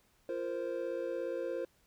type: chord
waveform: triangle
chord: F suspended fourth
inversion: none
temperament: equal with one note detuned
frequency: 345 / 466.2 / 523.3 Hz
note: F4 / Bb4 / C5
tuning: -21 / 0 / 0 cents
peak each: -38 / -38 / -35 dBFS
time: 0.29-1.65 s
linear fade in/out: 2 ms
effects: pink hiss -70 dBFS RMS until 1.86 s